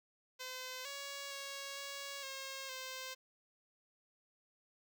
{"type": "tone with pitch steps", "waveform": "5% pulse", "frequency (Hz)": [512, 560, 554, 558, 538, 520], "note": ["C5", "C#5", "C#5", "C#5", "C5", "C5"], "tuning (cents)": [-38, 18, -1, 11, 48, -11], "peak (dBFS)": -32, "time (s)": [0.39, 3.15], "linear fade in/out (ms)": 20, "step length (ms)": 460, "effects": []}